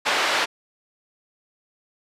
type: band-pass noise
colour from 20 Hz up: pink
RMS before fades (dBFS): -22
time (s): 0.05-0.46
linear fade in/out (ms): 20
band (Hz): 730 to 4100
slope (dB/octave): 12
effects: resampled to 32000 Hz